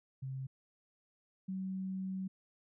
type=tone pair in turn; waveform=sine; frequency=132.8 / 189.28 Hz; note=C3 / F#3; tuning=+26 / +40 cents; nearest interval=tritone; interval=614 cents; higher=second; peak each=-38 / -36 dBFS; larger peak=second; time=0.22-0.47 / 1.48-2.28 s; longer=second; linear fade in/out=10 ms; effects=none